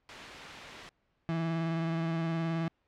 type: noise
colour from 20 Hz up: white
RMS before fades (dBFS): -41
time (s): 0.09-0.89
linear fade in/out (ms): 0
type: tone with vibrato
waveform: 35% pulse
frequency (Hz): 164.5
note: E3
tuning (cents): -3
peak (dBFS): -28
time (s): 1.29-2.68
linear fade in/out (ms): 0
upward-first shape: sine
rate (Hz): 19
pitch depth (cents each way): 23
effects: pink hiss -75 dBFS RMS until 2.87 s + low-pass 3000 Hz 12 dB/octave